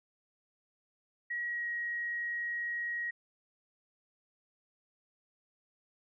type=tone with pitch glide; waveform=sine; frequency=1909 to 1894.7 Hz; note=A#6 to A#6; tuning=+41 to +28 cents; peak=-33 dBFS; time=1.3-3.11 s; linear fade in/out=10 ms; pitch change=-13 cents; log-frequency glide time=1.46-1.67 s; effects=none